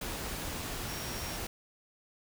sine tone in noise, 5588 Hz, F8, in tune, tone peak -46 dBFS, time 0.88-1.37 s, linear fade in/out 5 ms, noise pink, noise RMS -38 dBFS, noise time 0.01-1.47 s, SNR -11 dB, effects none

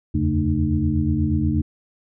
sine tone cluster, 80.1 / 88.4 / 141 / 223.5 / 303.7 Hz, E2 / F2 / C#3 / A3 / D#4, -49 / +22 / +30 / +27 / -42 cents, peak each -24 dBFS, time 0.14-1.62 s, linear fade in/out 10 ms, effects none

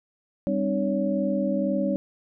sine tone cluster, 198 / 260.5 / 302.2 / 563 Hz, G3 / C4 / D4 / C#5, +18 / -7 / +50 / +27 cents, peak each -26 / -29 / -29 / -27 dBFS, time 0.47-1.96 s, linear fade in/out 0 ms, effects none

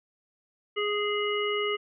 harmonic tone, 415.3 Hz, G#4, in tune, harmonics 1 / 3 / 5 / 7, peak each -28 / -33 / -33 / -33 dBFS, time 0.76-1.77 s, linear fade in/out 20 ms, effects none

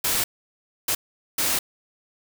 white noise bursts at uneven times, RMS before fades -23 dBFS, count 3, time 0.04-0.24 / 0.88-0.95 / 1.38-1.59 s, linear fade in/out 5 ms, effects none

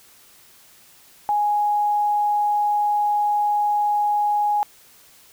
sine tone, 830.6 Hz, G#5, in tune, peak -17 dBFS, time 1.29-4.63 s, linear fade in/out 0 ms, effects white hiss -51 dBFS RMS until 5.32 s

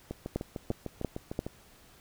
two click trains, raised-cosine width 2 ms, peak -16 / -22 dBFS, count 4 / 10, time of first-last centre 0.36-1.391 / 0.11-1.465 s, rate 2.91 / 6.64 Hz, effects pink hiss -58 dBFS RMS until 2 s

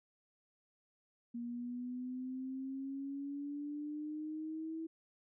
sine exponential sweep, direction up, 236.1 to 325.7 Hz, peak -39 dBFS, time 1.34-4.87 s, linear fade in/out 10 ms, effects none

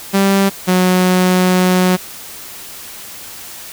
sawtooth tone pair in turn, 196 / 183.09 Hz, G3 / F#3, 0 / -18 cents, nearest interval minor second, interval 118 cents, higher first, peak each -6 dBFS, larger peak neither, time 0.13-0.5 / 0.67-1.97 s, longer second, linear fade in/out 20 ms, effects white hiss -32 dBFS RMS until 3.72 s

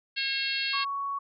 harmonic tone, 542 Hz, C#5, 39 cents flat, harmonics 3 / 4 / 5 / 6 / 7 / 8 / 9, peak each -36 / -37 / -32 / -36 / -38 / -32 / -43 dBFS, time 0.16-0.85 s, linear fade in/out 20 ms
sine tone, 1116 Hz, C#6, 11 cents sharp, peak -29 dBFS, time 0.73-1.19 s, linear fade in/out 10 ms
effects none

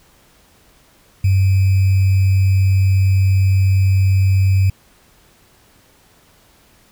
sine tone with sample-and-hold, 95.7 Hz, G2, 41 cents flat, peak -10 dBFS, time 1.24-4.7 s, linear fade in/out 5 ms, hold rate 2450 Hz, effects pink hiss -52 dBFS RMS until 6.91 s

